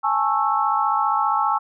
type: chord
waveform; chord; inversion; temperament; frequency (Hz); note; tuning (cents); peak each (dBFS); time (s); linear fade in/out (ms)
sine; A major seventh; third; just; 825 / 880 / 1100 / 1320; G#5 / A5 / C#6 / E6; -12 / 0 / -14 / +2; -23; 0.03-1.59; 20
effects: none